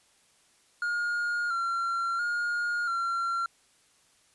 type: tone with vibrato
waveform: triangle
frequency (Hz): 1396.9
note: F6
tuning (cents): 0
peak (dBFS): -25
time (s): 0.82-3.46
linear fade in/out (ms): 2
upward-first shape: square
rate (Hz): 0.73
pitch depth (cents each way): 34
effects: white hiss -64 dBFS RMS until 4.34 s + resampled to 24000 Hz